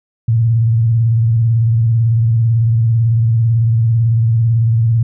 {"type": "tone with vibrato", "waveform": "sine", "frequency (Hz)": 114.4, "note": "A#2", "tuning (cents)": -32, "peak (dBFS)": -9, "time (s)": [0.28, 5.03], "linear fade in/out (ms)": 5, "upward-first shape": "square", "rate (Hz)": 18, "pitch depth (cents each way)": 61, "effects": []}